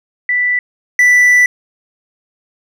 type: tone pair in turn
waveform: sine / triangle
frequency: 1975.5 / 1975.5 Hz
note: B6 / B6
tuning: 0 / 0 cents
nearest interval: unison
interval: 0 cents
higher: neither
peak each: -11 / -4 dBFS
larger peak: second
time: 0.29-0.59 / 0.99-1.46 s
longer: second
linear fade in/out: 2 ms
effects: none